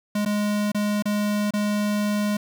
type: tone with dropouts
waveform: square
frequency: 207.7 Hz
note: G#3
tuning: in tune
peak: -22 dBFS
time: 0.15-2.37 s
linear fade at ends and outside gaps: 5 ms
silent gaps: 0.251-0.259 / 0.719-0.746 / 1.024-1.055 / 1.508-1.536 s
effects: 8-bit